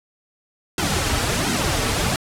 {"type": "noise with flanger", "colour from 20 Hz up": "pink", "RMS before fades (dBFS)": -21, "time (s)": [0.78, 2.16], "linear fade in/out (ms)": 2, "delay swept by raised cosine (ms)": [1.7, 5.8], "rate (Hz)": 1.4, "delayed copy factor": -0.85, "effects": ["low-pass 10000 Hz 12 dB/octave"]}